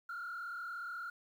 sine tone with frequency modulation, 1396.9 Hz, F6, in tune, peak -38 dBFS, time 0.09-1.1 s, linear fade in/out 5 ms, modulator 36.9 Hz, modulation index 1.4, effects tanh soft clip ceiling -38 dBFS + 11-bit

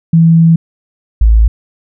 sine tone pair in turn, 164.81 / 55 Hz, E3 / A1, 0 / 0 cents, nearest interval octave + perfect fifth, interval 1900 cents, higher first, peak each -3 dBFS, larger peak neither, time 0.13-0.56 / 1.21-1.48 s, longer first, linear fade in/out 5 ms, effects none

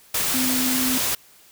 sine tone in noise, 256.3 Hz, C4, 36 cents flat, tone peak -23 dBFS, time 0.34-0.98 s, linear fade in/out 5 ms, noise white, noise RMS -23 dBFS, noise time 0.14-1.15 s, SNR -3 dB, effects white hiss -52 dBFS RMS until 1.51 s

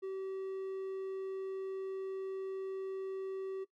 triangle tone, 383.5 Hz, G4, 38 cents flat, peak -35 dBFS, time 0.02-3.65 s, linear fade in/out 20 ms, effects noise-tail reverb RT60 0.1 s tail -18 dB re dry

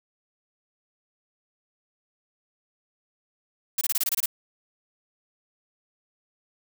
blue noise bursts, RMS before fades -24 dBFS, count 9, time 3.78-4.26 s, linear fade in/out 5 ms, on 32 ms, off 24 ms, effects none

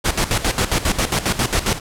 pink noise with tremolo, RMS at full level -17 dBFS, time 0.04-1.8 s, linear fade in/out 20 ms, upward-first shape square, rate 7.4 Hz, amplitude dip 75%, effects low-pass 11000 Hz 12 dB/octave

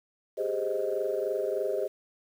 sine chord, Ab major seventh, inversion third, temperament equal, 392 / 415.3 / 523.3 / 622.3 Hz, G4 / Ab4 / C5 / Eb5, 0 / 0 / 0 / 0 cents, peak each -32 dBFS, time 0.37-1.88 s, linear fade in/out 20 ms, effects tanh soft clip ceiling -18 dBFS + 9-bit

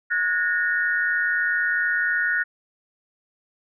sine tone cluster, 1455 / 1668 / 1832 Hz, F#6 / G#6 / A#6, -29 / +7 / -31 cents, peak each -22 / -29 / -24 dBFS, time 0.1-2.44 s, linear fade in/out 20 ms, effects none

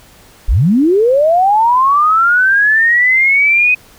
sine linear sweep, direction up, 30.91 to 2520 Hz, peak -7 dBFS, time 0.48-3.75 s, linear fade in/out 10 ms, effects pink hiss -43 dBFS RMS until 3.98 s

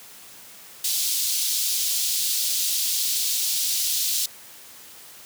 pink high-pass noise, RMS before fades -24 dBFS, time 0.84-4.26 s, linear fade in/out 5 ms, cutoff 3700 Hz, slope 24 dB/octave, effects white hiss -45 dBFS RMS until 5.25 s + high-pass 100 Hz 12 dB/octave

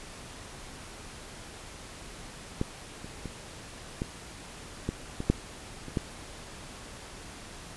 clicks, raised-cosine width 3 ms, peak -14 / -28 / -23 / -17 / -16 / -20 / -8 / -27 / -14 dBFS, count 9, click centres 2.614 / 3.045 / 3.257 / 4.019 / 4.89 / 5.204 / 5.3 / 5.883 / 5.972 s, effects pink hiss -45 dBFS RMS until 7.76 s + resampled to 24000 Hz

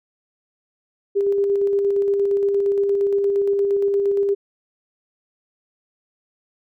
sine tone with tremolo, 400 Hz, G4, 35 cents sharp, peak -15 dBFS, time 1.15-4.35 s, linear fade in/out 20 ms, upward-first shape square, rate 8.6 Hz, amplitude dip 25%, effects none

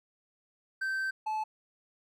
triangle tone pair in turn, 1553 / 865.8 Hz, G6 / A5, -17 / -28 cents, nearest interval minor seventh, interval 1011 cents, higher first, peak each -28 dBFS, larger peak neither, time 0.81-1.11 / 1.26-1.44 s, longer first, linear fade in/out 10 ms, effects none

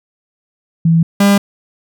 sine / 45% pulse tone pair in turn, 164.81 / 200.6 Hz, E3 / G3, 0 / +40 cents, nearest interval minor third, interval 340 cents, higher second, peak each -7 dBFS, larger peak neither, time 0.85-1.03 / 1.2-1.38 s, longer neither, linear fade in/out 5 ms, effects none

